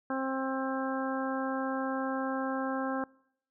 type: harmonic tone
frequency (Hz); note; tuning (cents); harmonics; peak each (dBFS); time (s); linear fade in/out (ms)
265.2; C4; +23; 1 / 2 / 3 / 4 / 5 / 6; -33 / -36 / -38 / -39 / -40 / -41; 0.1-3.04; 2
effects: noise-tail reverb RT60 0.7 s tail -25 dB re dry